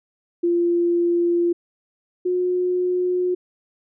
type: tone pair in turn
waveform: sine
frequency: 345.2 / 361.4 Hz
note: F4 / F#4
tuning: -20 / -41 cents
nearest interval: minor second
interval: 79 cents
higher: second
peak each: -16 / -18 dBFS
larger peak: first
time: 0.43-1.53 / 2.25-3.35 s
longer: neither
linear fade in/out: 10 ms
effects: none